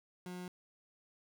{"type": "tone", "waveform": "30% pulse", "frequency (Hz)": 180, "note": "F#3", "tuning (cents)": -47, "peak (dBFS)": -40, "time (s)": [0.26, 0.48], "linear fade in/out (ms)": 2, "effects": []}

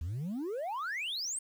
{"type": "exponential sweep", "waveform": "sine", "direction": "up", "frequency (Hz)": [73.42, 8870], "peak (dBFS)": -31, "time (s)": [0.01, 1.39], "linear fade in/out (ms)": 5, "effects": ["tanh soft clip ceiling -33 dBFS", "10-bit"]}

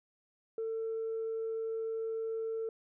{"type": "tone", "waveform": "sine", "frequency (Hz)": 448.3, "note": "A4", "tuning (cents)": 32, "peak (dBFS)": -32, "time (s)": [0.58, 2.69], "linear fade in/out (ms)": 2, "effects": ["tanh soft clip ceiling -30 dBFS"]}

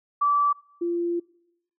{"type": "tone pair in turn", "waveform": "sine", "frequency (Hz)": [1158, 344.3], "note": ["D6", "F4"], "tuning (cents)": [-25, -25], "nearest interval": "octave + major sixth", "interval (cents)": 2100, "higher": "first", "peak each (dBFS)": [-18, -23], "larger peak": "first", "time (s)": [[0.21, 0.53], [0.81, 1.2]], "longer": "second", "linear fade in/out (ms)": 10, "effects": ["noise-tail reverb RT60 0.9 s tail -24 dB re dry"]}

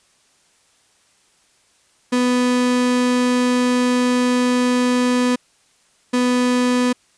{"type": "tone pair in turn", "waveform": "35% pulse", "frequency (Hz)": [248.2, 248.2], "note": ["B3", "B3"], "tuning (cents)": [9, 9], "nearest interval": "unison", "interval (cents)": 0, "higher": "neither", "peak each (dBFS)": -13, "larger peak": "neither", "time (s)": [[2.12, 5.36], [6.13, 6.93]], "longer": "first", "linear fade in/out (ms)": 10, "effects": ["white hiss -58 dBFS RMS until 7.17 s", "resampled to 22050 Hz"]}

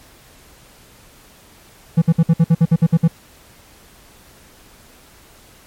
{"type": "tone bursts", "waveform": "triangle", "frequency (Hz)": 164.81, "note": "E3", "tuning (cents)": 0, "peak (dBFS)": -6, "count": 11, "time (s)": [1.97, 3.08], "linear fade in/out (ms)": 10, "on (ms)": 50, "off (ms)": 56, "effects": ["pink hiss -47 dBFS RMS until 5.66 s", "MP3 64 kbps"]}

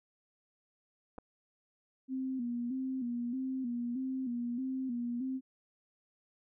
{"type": "clicks", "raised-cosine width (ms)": 1, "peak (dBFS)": [-35, -30], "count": 2, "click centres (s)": [1.181, 1.185]}
{"type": "tone with vibrato", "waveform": "sine", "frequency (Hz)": 250.5, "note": "B3", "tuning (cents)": 25, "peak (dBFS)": -33, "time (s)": [2.08, 5.41], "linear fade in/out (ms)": 50, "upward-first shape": "square", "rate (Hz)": 1.6, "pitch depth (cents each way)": 77}
{"effects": []}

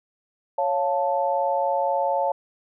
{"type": "chord", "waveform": "sine", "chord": "Db augmented", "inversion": "none", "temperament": "equal", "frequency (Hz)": [554.4, 698.5, 880], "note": ["Db5", "F5", "A5"], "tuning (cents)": [0, 0, 0], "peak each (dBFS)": [-24, -26, -24], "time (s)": [0.58, 2.32], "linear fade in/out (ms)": 5, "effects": []}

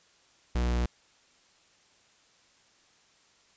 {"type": "tone", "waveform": "45% pulse", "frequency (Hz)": 60.3, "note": "B1", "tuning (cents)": -41, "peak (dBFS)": -25, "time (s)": [0.55, 0.86], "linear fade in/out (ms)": 5, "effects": ["white hiss -63 dBFS RMS until 3.56 s", "resampled to 16000 Hz"]}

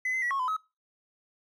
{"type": "tone with pitch steps", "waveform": "triangle", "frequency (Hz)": [2021, 2057, 1936, 1095, 1012, 1278], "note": ["B6", "C7", "B6", "C#6", "B5", "D#6"], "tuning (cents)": [39, -30, -35, -22, 42, 46], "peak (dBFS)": -24, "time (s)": [0.05, 0.566], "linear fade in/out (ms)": 5, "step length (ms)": 86, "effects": ["noise-tail reverb RT60 0.3 s tail -26 dB re dry", "tanh soft clip ceiling -22 dBFS"]}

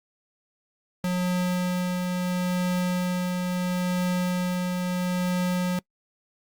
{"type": "tone with tremolo", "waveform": "square", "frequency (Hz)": 180.4, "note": "F#3", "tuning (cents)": -44, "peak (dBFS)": -23, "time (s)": [1.04, 5.79], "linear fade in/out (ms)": 2, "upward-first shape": "triangle", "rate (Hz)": 0.74, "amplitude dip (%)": 30, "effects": ["noise-tail reverb RT60 0.1 s tail -26 dB re dry", "Opus 48 kbps"]}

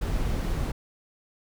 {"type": "noise", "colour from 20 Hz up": "brown", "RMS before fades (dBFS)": -27, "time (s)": [0.01, 0.72], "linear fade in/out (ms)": 10, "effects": []}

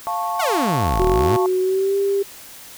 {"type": "chord", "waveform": "sine", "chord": "F augmented", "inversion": "none", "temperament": "equal with one note detuned", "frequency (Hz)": [698.5, 880, 1101.7], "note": ["F5", "A5", "C#6"], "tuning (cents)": [0, 0, -11], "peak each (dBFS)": -25, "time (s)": [0.07, 1.46], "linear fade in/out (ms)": 0}
{"type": "exponential two-way sweep", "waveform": "sawtooth", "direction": "down then up", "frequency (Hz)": [784, 35.55, 127.5], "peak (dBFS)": -15, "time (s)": [0.39, 1.37], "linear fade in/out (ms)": 10, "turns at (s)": 1.05}
{"type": "tone with pitch glide", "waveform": "sine", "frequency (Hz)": [370, 396.6], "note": ["F#4", "G4"], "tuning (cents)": [0, 20], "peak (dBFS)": -16, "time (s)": [0.99, 2.23], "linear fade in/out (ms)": 10, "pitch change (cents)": 120, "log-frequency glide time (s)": [1.6, 1.96]}
{"effects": ["white hiss -40 dBFS RMS until 2.77 s"]}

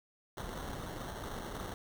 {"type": "noise with sample-and-hold", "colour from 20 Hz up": "pink", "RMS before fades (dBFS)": -42, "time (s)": [0.37, 1.74], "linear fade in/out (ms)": 2, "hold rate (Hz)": 2450, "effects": []}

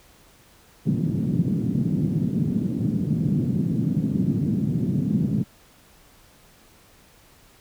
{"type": "band-pass noise", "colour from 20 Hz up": "white", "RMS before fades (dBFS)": -23, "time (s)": [0.85, 5.44], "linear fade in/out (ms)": 20, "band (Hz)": [130, 220], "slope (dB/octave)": 24, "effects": ["pink hiss -54 dBFS RMS until 7.6 s"]}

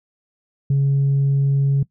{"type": "tone", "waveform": "sine", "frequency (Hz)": 138.59, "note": "C#3", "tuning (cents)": 0, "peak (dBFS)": -12, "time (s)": [0.7, 1.83], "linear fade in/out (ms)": 5, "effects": ["noise-tail reverb RT60 0.1 s tail -20 dB re dry", "tanh soft clip ceiling -12 dBFS"]}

